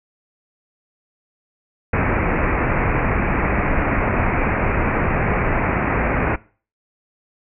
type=low-pass noise; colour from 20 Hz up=pink; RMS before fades=-19 dBFS; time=1.93-6.36 s; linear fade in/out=5 ms; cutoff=2500 Hz; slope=96 dB/octave; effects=noise-tail reverb RT60 0.4 s tail -21 dB re dry